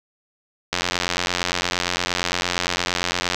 click train, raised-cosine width 0.2 ms, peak -3 dBFS, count 233, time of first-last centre 0.73-3.346 s, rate 88.7 Hz, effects none

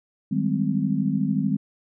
sine chord, Ab major seventh, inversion second, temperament just, 155.74 / 194.67 / 207.7 / 259.6 Hz, Eb3 / G3 / Ab3 / C4, +2 / -12 / 0 / -13 cents, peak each -27 / -25 / -26 / -26 dBFS, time 0.31-1.57 s, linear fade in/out 10 ms, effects none

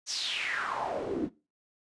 pink noise with band-pass filter sweep, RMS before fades -33 dBFS, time 0.06-1.3 s, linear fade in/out 50 ms, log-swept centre 6100 to 240 Hz, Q 4.6, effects noise-tail reverb RT60 0.3 s tail -20 dB re dry + resampled to 22050 Hz

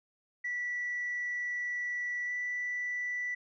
sine tone with pitch glide, 1956 to 1970.7 Hz, B6 to B6, -17 to -4 cents, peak -31 dBFS, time 0.44-3.35 s, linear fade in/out 10 ms, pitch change +13 cents, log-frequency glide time 2.26-2.31 s, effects tanh soft clip ceiling -28 dBFS

